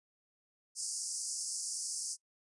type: band-pass noise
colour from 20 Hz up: white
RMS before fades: -39 dBFS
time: 0.75-2.17 s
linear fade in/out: 50 ms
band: 4800 to 10000 Hz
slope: 96 dB/octave
effects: noise-tail reverb RT60 0.1 s tail -23 dB re dry + resampled to 24000 Hz